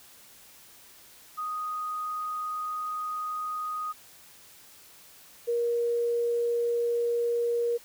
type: tone pair in turn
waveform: sine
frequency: 1244 / 472.8 Hz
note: D#6 / A#4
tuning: -1 / +24 cents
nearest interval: octave + perfect fourth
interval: 1675 cents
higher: first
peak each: -30 / -24 dBFS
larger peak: second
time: 1.37-3.93 / 5.47-7.78 s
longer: first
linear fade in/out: 20 ms
effects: white hiss -53 dBFS RMS until 7.84 s